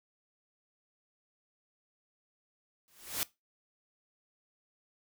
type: noise with exponential growth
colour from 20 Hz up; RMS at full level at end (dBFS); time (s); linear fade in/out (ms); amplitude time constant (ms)
white; -30; 2.88-3.23; 0; 76
effects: noise-tail reverb RT60 0.2 s tail -19 dB re dry